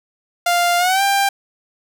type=tone with pitch glide; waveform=sawtooth; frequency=698.5 to 793.1 Hz; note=F5 to G5; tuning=0 to +20 cents; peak=-10 dBFS; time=0.46-1.29 s; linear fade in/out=5 ms; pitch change=+220 cents; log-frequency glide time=0.78-1.02 s; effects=none